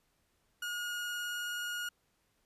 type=tone with vibrato; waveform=30% pulse; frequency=1437 Hz; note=F6; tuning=49 cents sharp; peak=-33 dBFS; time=0.62-1.89 s; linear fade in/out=5 ms; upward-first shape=sine; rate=19 Hz; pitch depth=9 cents each way; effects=pink hiss -75 dBFS RMS until 2.45 s + resampled to 32000 Hz